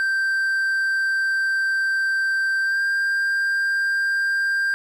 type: tone with pitch glide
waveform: triangle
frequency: 1567 to 1590.7 Hz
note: G6 to G6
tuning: -1 to +25 cents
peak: -17 dBFS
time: 0-4.74 s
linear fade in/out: 0 ms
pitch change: +26 cents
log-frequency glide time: 2.62-2.82 s
effects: none